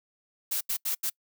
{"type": "noise bursts at uneven times", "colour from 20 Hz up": "blue", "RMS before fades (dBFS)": -29, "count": 4, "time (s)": [[0.51, 0.61], [0.69, 0.77], [0.85, 0.95], [1.03, 1.1]], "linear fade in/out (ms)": 10, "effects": ["noise-tail reverb RT60 0.1 s tail -26 dB re dry"]}